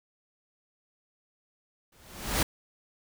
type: noise with exponential growth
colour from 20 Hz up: pink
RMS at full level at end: -23 dBFS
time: 1.92-2.43 s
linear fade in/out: 5 ms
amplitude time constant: 110 ms
effects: none